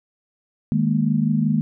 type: chord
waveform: sine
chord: D# suspended fourth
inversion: none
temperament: equal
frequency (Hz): 155.56 / 207.7 / 233.1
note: D#3 / G#3 / A#3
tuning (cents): 0 / 0 / 0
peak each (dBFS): -21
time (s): 0.72-1.61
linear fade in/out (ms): 0
effects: none